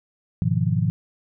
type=chord; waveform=sine; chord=F half-diminished seventh; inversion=first; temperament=equal; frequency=103.83 / 123.47 / 155.56 / 174.61 Hz; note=Ab2 / Cb3 / Eb3 / F3; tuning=0 / 0 / 0 / 0 cents; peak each=-24 dBFS; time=0.42-0.9 s; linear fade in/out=0 ms; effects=none